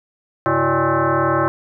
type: tone with frequency modulation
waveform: sine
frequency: 370 Hz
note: F#4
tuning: in tune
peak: -14 dBFS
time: 0.46-1.48 s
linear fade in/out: 0 ms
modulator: 234 Hz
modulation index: 4.7
effects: none